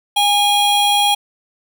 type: tone pair together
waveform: square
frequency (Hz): 819 / 3287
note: G#5 / G#7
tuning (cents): -24 / -19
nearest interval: 2 octaves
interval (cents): 2405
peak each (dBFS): -15 / -16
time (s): 0.16-1.15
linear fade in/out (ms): 10
effects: none